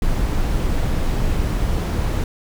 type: noise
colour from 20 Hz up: brown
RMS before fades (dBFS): -19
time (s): 0.02-2.24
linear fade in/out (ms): 2
effects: none